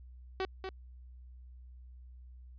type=tone with echo; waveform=sawtooth; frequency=379.1 Hz; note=F#4; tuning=42 cents sharp; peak=-28 dBFS; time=0.4-0.45 s; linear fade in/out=0 ms; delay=240 ms; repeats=1; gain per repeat=-6 dB; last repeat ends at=0.69 s; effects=added 62 Hz sine -49 dBFS peak until 2.58 s + resampled to 11025 Hz